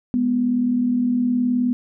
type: tone pair together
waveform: sine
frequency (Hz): 207.6 / 246.9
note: G#3 / B3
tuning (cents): 0 / 0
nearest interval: minor third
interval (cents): 300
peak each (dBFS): -26 / -17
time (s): 0.14-1.73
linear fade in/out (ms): 0
effects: none